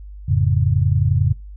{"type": "chord", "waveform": "sine", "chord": "F augmented", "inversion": "none", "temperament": "equal with one note detuned", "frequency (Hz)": [87.31, 107.55, 138.59], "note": ["F2", "A2", "C#3"], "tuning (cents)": [0, -39, 0], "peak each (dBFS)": -18, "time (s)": [0.28, 1.33], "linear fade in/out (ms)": 10, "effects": ["noise-tail reverb RT60 0.2 s tail -22 dB re dry", "added 50 Hz sine -33 dBFS peak until 1.56 s"]}